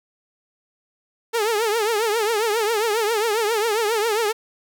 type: tone with vibrato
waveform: sawtooth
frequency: 438.3 Hz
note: A4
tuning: 7 cents flat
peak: -15 dBFS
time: 1.33-4.33 s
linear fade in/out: 20 ms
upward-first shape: triangle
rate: 7.4 Hz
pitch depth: 150 cents each way
effects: none